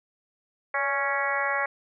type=harmonic tone with a mistuned harmonic; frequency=277.2 Hz; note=C#4; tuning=in tune; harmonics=2 / 3 / 4 / 5 / 6 / 7 / 8; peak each=-32 / -32 / -31 / -33 / -31 / -30 / -34 dBFS; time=0.74-1.66 s; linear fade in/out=5 ms; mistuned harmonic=2; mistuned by=+38 cents; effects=none